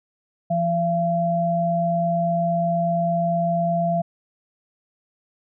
sine tone pair together, 170.3 / 681.2 Hz, F3 / F5, -43 / -43 cents, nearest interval 2 octaves, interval 2400 cents, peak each -23 / -20 dBFS, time 0.5-4.02 s, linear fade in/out 10 ms, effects none

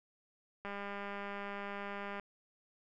click train, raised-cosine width 0.5 ms, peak -28 dBFS, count 312, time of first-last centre 0.65-2.197 s, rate 201 Hz, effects none

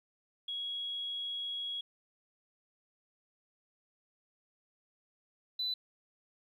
sine tone pair in turn, 3322 / 3995 Hz, G#7 / B7, 0 / +19 cents, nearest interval minor third, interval 319 cents, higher second, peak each -35 / -31 dBFS, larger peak second, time 0.48-1.81 / 5.59-5.74 s, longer first, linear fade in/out 5 ms, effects tanh soft clip ceiling -27 dBFS + 12-bit

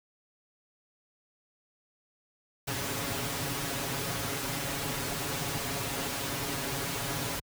pink noise with comb filter, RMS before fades -33 dBFS, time 2.67-7.4 s, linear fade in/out 10 ms, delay 7.2 ms, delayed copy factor +0.85, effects high-pass 60 Hz 12 dB/octave

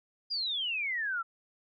sine exponential sweep, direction down, 4947 to 1312 Hz, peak -30 dBFS, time 0.3-1.23 s, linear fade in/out 20 ms, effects none

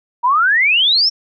sine exponential sweep, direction up, 932.3 to 5588 Hz, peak -10 dBFS, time 0.23-1.1 s, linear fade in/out 20 ms, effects none

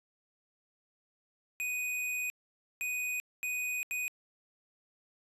square tone bursts at uneven times, 2489 Hz, D#7, in tune, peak -33 dBFS, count 4, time 1.6-2.3 / 2.81-3.2 / 3.43-3.83 / 3.91-4.08 s, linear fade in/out 0 ms, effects resampled to 32000 Hz

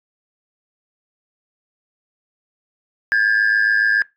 sine tone pair together, 1612 / 1719.1 Hz, G6 / A6, +48 / -41 cents, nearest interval minor second, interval 111 cents, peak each -14 dBFS, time 3.12-4.02 s, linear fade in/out 0 ms, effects noise-tail reverb RT60 0.2 s tail -21 dB re dry + tanh soft clip ceiling -10 dBFS

